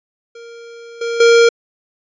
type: tone with level steps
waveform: square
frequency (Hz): 466.2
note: A#4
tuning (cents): 0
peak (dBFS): -34 / -19 / -7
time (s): 0.35-1.49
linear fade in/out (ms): 5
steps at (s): 1.01 / 1.2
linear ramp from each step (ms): 5
effects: resampled to 16000 Hz

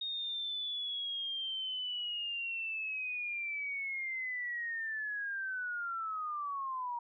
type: linear sweep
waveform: sine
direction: down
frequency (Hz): 3722 to 942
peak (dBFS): -35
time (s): 0.01-6.99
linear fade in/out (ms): 5
effects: none

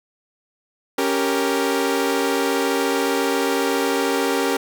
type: chord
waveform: sawtooth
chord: G diminished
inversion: second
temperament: equal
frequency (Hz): 277.2 / 392 / 466.2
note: Db4 / G4 / Bb4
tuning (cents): 0 / 0 / 0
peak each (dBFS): -19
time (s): 0.98-4.57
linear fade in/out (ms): 5
effects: none

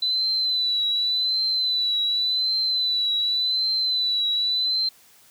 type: tone with vibrato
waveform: sine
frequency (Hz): 3999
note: B7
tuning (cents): +21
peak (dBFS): -20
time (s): 0.02-4.89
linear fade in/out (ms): 5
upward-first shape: triangle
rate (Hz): 0.88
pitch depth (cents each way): 55
effects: white hiss -54 dBFS RMS until 5.3 s + high-pass 60 Hz 12 dB/octave

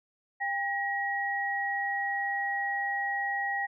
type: tone pair together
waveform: sine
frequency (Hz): 799.3 / 1901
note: G5 / A#6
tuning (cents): +33 / +33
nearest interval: octave + minor third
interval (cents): 1500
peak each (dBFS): -32 / -30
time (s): 0.4-3.67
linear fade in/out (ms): 20
effects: none

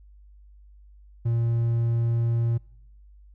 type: tone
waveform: triangle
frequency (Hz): 116.54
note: A#2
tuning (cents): 0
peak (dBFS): -19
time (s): 1.25-2.58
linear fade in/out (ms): 10
effects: noise-tail reverb RT60 0.8 s tail -25 dB re dry + added 50 Hz sine -48 dBFS peak until 3.34 s

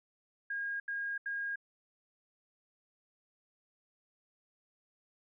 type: tone bursts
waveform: sine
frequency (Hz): 1627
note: G#6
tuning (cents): -36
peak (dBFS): -34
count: 3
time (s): 0.5-1.558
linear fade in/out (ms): 5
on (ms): 300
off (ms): 79
effects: none

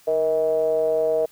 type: ring-modulated tone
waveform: triangle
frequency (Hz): 82.41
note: E2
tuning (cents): 0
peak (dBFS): -13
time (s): 0.07-1.26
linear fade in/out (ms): 10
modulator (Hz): 554
effects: white hiss -54 dBFS RMS until 1.31 s

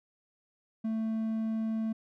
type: tone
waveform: triangle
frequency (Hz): 221.8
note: A3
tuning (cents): +14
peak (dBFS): -27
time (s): 0.84-1.93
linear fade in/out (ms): 10
effects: none

